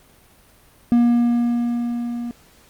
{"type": "tone with level ramp", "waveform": "triangle", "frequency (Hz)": 238.2, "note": "A#3", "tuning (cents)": 38, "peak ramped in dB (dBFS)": [-9, -23], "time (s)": [0.92, 2.31], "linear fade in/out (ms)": 0, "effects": ["pink hiss -52 dBFS RMS until 2.69 s", "Opus 32 kbps"]}